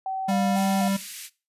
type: tone with vibrato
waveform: sine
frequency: 738 Hz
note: F#5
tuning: 5 cents flat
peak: -26 dBFS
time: 0.06-0.88 s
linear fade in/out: 2 ms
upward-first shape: square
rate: 2 Hz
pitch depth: 62 cents each way
type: tone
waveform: square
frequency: 196 Hz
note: G3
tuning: in tune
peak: -23 dBFS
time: 0.28-0.97 s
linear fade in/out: 10 ms
type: band-pass noise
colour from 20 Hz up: white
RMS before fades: -39 dBFS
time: 0.53-1.3 s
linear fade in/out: 50 ms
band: 1800 to 13000 Hz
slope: 24 dB/octave
effects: noise-tail reverb RT60 0.3 s tail -20 dB re dry + resampled to 32000 Hz